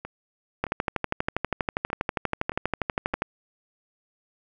two click trains, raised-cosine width 0.5 ms, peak -9 / -20 dBFS, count 33 / 6, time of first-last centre 0.64-3.221 / 0.05-3.136 s, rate 12.4 / 1.62 Hz, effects none

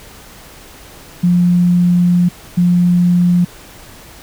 sine tone pair in turn, 176.4 / 176.4 Hz, F3 / F3, +18 / +18 cents, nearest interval unison, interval 0 cents, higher neither, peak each -8 dBFS, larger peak neither, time 1.23-2.29 / 2.57-3.45 s, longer first, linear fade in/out 10 ms, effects pink hiss -38 dBFS RMS until 4.22 s

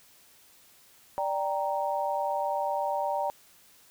sine chord, G minor, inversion second, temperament equal, 587.3 / 784 / 932.3 Hz, D5 / G5 / Bb5, 0 / 0 / 0 cents, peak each -31 dBFS, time 1.18-3.3 s, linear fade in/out 0 ms, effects white hiss -58 dBFS RMS until 3.9 s

